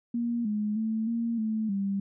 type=tone with pitch steps; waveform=sine; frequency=236.1 / 210.3 / 220.9 / 231.8 / 218.6 / 197.5 Hz; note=A#3 / G#3 / A3 / A#3 / A3 / G3; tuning=+22 / +22 / +7 / -10 / -11 / +13 cents; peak=-26 dBFS; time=0.14-2 s; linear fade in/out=5 ms; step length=310 ms; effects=none